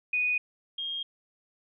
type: tone pair in turn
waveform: sine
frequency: 2479 / 3233 Hz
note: D#7 / G#7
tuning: -7 / -47 cents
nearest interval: perfect fourth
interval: 460 cents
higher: second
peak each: -24 / -31 dBFS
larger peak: first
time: 0.13-0.38 / 0.78-1.03 s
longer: neither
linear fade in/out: 5 ms
effects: none